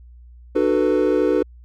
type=chord; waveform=triangle; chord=B minor seventh; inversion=first; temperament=equal with one note detuned; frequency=301.1 / 370 / 440 / 493.9 Hz; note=D4 / F#4 / A4 / B4; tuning=+43 / 0 / 0 / 0 cents; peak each=-19 dBFS; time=0.55-1.43 s; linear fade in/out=10 ms; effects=added 60 Hz sine -41 dBFS peak until 1.64 s